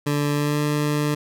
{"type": "tone with pitch glide", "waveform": "20% pulse", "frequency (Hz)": [145.8, 148.35], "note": ["D3", "D3"], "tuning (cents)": [-12, 18], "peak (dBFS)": -15, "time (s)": [0.06, 1.15], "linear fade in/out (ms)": 10, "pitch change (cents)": 30, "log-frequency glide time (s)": [0.33, 0.6], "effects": []}